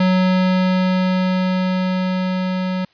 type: tone with level ramp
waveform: square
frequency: 185 Hz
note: F#3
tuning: in tune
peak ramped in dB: -13 to -20 dBFS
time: 0-2.85 s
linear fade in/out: 5 ms
effects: white hiss -56 dBFS RMS until 2.93 s + resampled to 11025 Hz